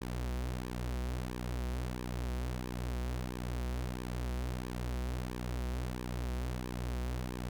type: tone with flanger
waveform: sawtooth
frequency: 61.74 Hz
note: B1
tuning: in tune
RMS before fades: -37 dBFS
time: 0.01-7.49 s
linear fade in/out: 5 ms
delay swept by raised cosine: 1.4 to 7.1 ms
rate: 1.5 Hz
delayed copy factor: -0.75
effects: none